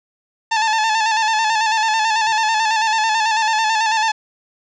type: tone with vibrato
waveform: sawtooth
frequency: 879 Hz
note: A5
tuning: 2 cents flat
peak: -11 dBFS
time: 0.51-4.12 s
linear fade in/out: 10 ms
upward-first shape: square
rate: 9.1 Hz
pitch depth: 42 cents each way
effects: resampled to 16000 Hz + 7-bit